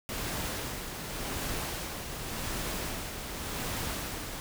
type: noise with tremolo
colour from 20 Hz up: pink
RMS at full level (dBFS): -34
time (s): 0.09-4.4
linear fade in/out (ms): 0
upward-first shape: sine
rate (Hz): 0.88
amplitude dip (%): 45
effects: none